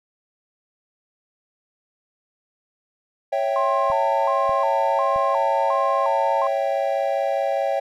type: chord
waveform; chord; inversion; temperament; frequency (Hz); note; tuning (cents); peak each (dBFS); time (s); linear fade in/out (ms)
triangle; C# diminished; none; equal; 554.4 / 659.3 / 784; C#5 / E5 / G5; 0 / 0 / 0; -21 / -23 / -23; 3.32-7.8; 10
type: tone with vibrato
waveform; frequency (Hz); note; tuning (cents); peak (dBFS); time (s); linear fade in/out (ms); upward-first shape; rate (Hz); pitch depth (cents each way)
sine; 977; B5; -19; -21; 3.56-6.47; 2; square; 1.4; 140
type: clicks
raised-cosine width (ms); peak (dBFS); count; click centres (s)
5; -27; 3; 3.901 / 4.494 / 5.161
effects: none